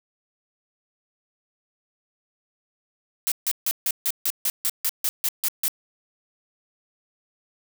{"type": "noise bursts", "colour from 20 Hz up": "blue", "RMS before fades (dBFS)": -23, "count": 13, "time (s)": [3.27, 5.681], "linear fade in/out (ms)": 0, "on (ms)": 47, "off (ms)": 150, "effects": []}